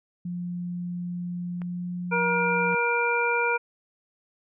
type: tone with pitch glide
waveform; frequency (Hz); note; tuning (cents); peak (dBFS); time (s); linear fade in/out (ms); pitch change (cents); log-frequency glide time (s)
sine; 176.3 to 177.63; F3 to F3; +17 to +30; -29; 0.25-2.75; 5; +13; 1.6-1.88
type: clicks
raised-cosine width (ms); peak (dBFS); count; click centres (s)
0.5; -28; 2; 1.618 / 2.727
type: harmonic tone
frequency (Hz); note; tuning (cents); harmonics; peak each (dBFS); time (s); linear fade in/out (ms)
474.7; A#4; +31; 1 / 2 / 3 / 5; -27 / -27 / -27 / -27; 2.11-3.58; 20
effects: none